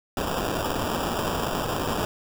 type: noise with sample-and-hold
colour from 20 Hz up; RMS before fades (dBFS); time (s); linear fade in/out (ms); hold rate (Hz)
violet; -27; 0.17-2.05; 2; 2100
effects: none